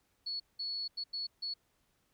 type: tone bursts at uneven times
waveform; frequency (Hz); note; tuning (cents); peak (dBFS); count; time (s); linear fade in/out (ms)
sine; 4396; C#8; -15; -35; 5; 0.26-0.4 / 0.59-0.88 / 0.97-1.04 / 1.13-1.27 / 1.42-1.54; 10
effects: pink hiss -75 dBFS RMS until 2.13 s